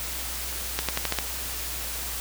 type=accelerating click train; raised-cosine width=0.2 ms; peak=-7 dBFS; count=6; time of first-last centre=0.79-1.187 s; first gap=97 ms; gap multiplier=0.9; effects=added 60 Hz sine -38 dBFS peak until 2.2 s + white hiss -33 dBFS RMS until 2.2 s